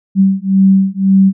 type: beating tone pair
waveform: sine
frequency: 192 / 193.9 Hz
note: G3 / G3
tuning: -36 / -19 cents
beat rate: 1.9 Hz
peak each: -10 dBFS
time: 0.15-1.33 s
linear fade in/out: 50 ms
effects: none